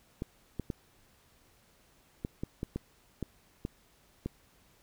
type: clicks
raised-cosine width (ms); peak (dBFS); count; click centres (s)
3; -21; 10; 0.221 / 0.597 / 0.702 / 2.249 / 2.435 / 2.631 / 2.76 / 3.227 / 3.651 / 4.26
effects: pink hiss -65 dBFS RMS until 4.82 s